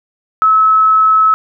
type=tone; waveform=sine; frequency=1295 Hz; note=E6; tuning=31 cents flat; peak=-6 dBFS; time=0.42-1.34 s; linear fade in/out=0 ms; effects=none